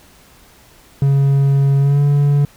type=tone with pitch glide; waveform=triangle; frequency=138.59 to 143.56 Hz; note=C#3 to D3; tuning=0 to -39 cents; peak=-8 dBFS; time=1.02-2.45 s; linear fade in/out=2 ms; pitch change=+61 cents; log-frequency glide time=1.79-2.01 s; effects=pink hiss -47 dBFS RMS until 2.56 s